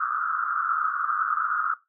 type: band-pass noise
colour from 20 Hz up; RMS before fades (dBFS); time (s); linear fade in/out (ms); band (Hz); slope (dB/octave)
white; -26; 0-1.74; 5; 1200 to 1400; 96
effects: noise-tail reverb RT60 0.2 s tail -17 dB re dry